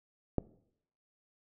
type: click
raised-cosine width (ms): 2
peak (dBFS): -15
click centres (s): 0.383
effects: noise-tail reverb RT60 0.7 s tail -20 dB re dry